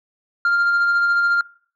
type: tone with tremolo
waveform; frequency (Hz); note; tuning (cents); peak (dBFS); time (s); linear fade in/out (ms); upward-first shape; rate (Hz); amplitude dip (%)
sine; 1396.9; F6; 0; -11; 0.45-1.41; 2; sine; 14; 35
effects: noise-tail reverb RT60 0.5 s tail -24 dB re dry + tanh soft clip ceiling -13 dBFS